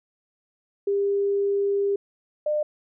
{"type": "tone pair in turn", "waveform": "sine", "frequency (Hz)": [400.3, 601.9], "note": ["G4", "D5"], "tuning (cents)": [36, 42], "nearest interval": "perfect fifth", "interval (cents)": 706, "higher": "second", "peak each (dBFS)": [-20, -21], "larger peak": "first", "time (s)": [[0.87, 1.96], [2.46, 2.63]], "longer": "first", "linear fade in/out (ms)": 5, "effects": []}